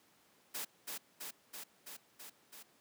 white noise with echo, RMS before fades -41 dBFS, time 0.54-0.65 s, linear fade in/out 10 ms, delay 330 ms, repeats 6, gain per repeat -2 dB, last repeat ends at 2.63 s, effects pink hiss -68 dBFS RMS until 2.8 s + high-pass 200 Hz 12 dB/octave

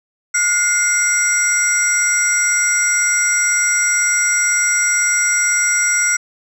sine tone cluster, 1434 / 2098 / 5740 / 7760 Hz, F6 / C7 / F8 / B8, +45 / +4 / +47 / -31 cents, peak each -18 dBFS, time 0.34-6.17 s, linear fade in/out 10 ms, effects tanh soft clip ceiling -5 dBFS

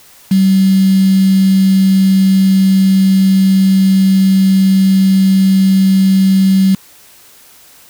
sine tone with quantisation, 191.4 Hz, G3, 41 cents flat, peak -6 dBFS, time 0.31-6.75 s, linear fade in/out 5 ms, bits 4, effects white hiss -42 dBFS RMS until 7.89 s

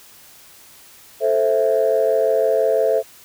sine chord, A minor, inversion none, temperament equal with one note detuned, 440 / 526 / 659.3 Hz, A4 / C5 / E5, 0 / +9 / 0 cents, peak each -18 dBFS, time 1.2-3.03 s, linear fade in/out 50 ms, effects tanh soft clip ceiling -7 dBFS + white hiss -46 dBFS RMS until 3.24 s

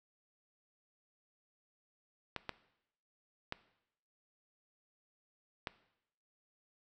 clicks, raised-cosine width 0.3 ms, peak -21 dBFS, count 4, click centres 2.363 / 2.493 / 3.524 / 5.672 s, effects noise-tail reverb RT60 0.8 s tail -17 dB re dry

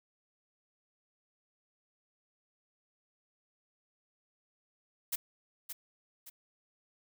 blue noise with echo, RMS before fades -33 dBFS, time 5.12-5.16 s, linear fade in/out 10 ms, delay 570 ms, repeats 2, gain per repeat -8 dB, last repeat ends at 6.3 s, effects none

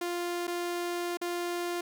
sawtooth tone with dropouts, 349.2 Hz, F4, in tune, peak -27 dBFS, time 0.01-1.81 s, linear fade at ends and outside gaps 5 ms, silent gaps 0.471-0.477 / 1.172-1.214 s, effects none

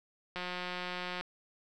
click train, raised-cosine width 0.3 ms, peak -22 dBFS, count 154, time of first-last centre 0.36-1.21 s, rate 180 Hz, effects none

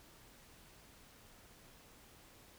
silence, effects pink hiss -61 dBFS RMS until 2.58 s

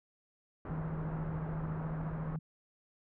pink low-pass noise, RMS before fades -43 dBFS, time 0.65-2.36 s, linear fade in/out 2 ms, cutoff 1400 Hz, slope 24 dB/octave
sine tone with tremolo, 158 Hz, D#3, 27 cents sharp, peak -34 dBFS, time 0.7-2.39 s, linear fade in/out 5 ms, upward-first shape sine, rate 14 Hz, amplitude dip 40%
effects none

